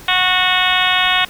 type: harmonic tone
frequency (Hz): 367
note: F#4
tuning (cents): -14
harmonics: 2 / 3 / 4 / 5 / 6 / 7 / 8 / 9 / 10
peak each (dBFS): -21 / -21 / -21 / -21 / -21 / -21 / -21 / -21 / -21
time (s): 0.08-1.25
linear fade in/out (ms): 5
effects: pink hiss -38 dBFS RMS until 1.29 s